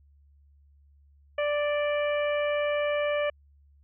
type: harmonic tone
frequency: 587.3 Hz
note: D5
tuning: in tune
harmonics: 1 / 2 / 3 / 4 / 5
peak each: -25 / -36 / -36 / -36 / -41 dBFS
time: 1.38-3.3 s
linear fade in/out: 5 ms
effects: added 71 Hz sine -56 dBFS peak until 3.83 s